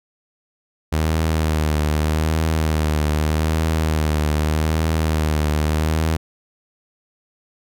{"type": "tone with vibrato", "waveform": "sawtooth", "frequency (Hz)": 77.8, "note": "D#2", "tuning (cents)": 0, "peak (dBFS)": -13, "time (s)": [0.92, 6.17], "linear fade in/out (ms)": 10, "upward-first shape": "triangle", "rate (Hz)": 0.82, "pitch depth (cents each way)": 55, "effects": []}